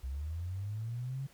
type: linear sweep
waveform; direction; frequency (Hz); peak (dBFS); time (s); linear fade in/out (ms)
sine; up; 62.4 to 138.8; -35; 0.03-1.27; 10
effects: pink hiss -62 dBFS RMS until 1.33 s